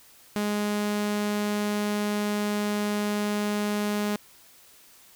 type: tone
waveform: sawtooth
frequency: 207.7 Hz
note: G#3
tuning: in tune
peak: -21 dBFS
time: 0.36-4.16 s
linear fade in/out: 0 ms
effects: white hiss -54 dBFS RMS until 5.15 s